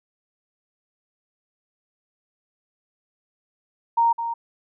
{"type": "tone with echo", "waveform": "sine", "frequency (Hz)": 929, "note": "A#5", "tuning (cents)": -6, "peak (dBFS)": -15, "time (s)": [3.97, 4.13], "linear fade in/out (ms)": 10, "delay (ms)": 210, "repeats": 1, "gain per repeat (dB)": -9, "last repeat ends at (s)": 4.34, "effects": []}